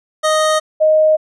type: tone pair in turn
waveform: 25% pulse / sine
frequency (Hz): 622.3 / 622.3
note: D#5 / D#5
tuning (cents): 0 / 0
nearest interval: unison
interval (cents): 0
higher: neither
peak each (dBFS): -8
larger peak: neither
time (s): 0.23-0.6 / 0.8-1.17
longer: neither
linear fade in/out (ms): 20
effects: resampled to 24000 Hz